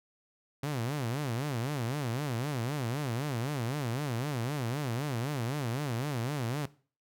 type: tone with vibrato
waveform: sawtooth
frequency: 130.81 Hz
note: C3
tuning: in tune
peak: -27 dBFS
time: 0.63-6.66 s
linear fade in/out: 5 ms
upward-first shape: sine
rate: 3.9 Hz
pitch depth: 250 cents each way
effects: noise-tail reverb RT60 0.4 s tail -19 dB re dry